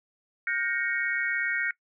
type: chord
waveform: sine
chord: G half-diminished seventh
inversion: third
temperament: equal with one note detuned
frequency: 1431.2 / 1568 / 1864.7 / 2217 Hz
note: F6 / G6 / Bb6 / Db7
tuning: +42 / 0 / 0 / 0 cents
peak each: -32 / -32 / -30 / -31 dBFS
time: 0.47-1.71 s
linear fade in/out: 2 ms
effects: noise-tail reverb RT60 0.1 s tail -22 dB re dry

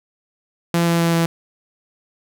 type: tone with pitch steps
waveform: sawtooth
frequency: 170 / 168.92 / 167.85 / 166.79 Hz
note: F3 / E3 / E3 / E3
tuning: -46 / +43 / +32 / +21 cents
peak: -11 dBFS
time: 0.74-1.26 s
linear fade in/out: 2 ms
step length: 130 ms
effects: none

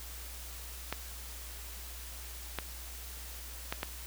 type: clicks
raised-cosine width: 0.3 ms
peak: -17 dBFS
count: 4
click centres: 0.926 / 2.587 / 3.725 / 3.831 s
effects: added 60 Hz sine -45 dBFS peak until 4.06 s + white hiss -47 dBFS RMS until 4.06 s

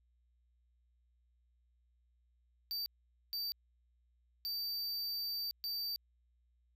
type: tone bursts at uneven times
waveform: square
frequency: 4640 Hz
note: D8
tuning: 22 cents flat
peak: -37 dBFS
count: 4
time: 2.71-2.86 / 3.33-3.52 / 4.45-5.51 / 5.64-5.96 s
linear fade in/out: 0 ms
effects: added 60 Hz sine -70 dBFS peak until 6.75 s

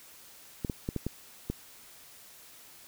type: clicks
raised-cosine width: 3 ms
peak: -18 dBFS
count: 6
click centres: 0.648 / 0.698 / 0.889 / 0.963 / 1.066 / 1.5 s
effects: white hiss -53 dBFS RMS until 2.87 s

